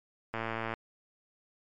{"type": "click train", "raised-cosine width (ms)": 0.5, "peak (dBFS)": -19, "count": 46, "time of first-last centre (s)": [0.34, 0.738], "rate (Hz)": 113, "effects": ["MP3 64 kbps"]}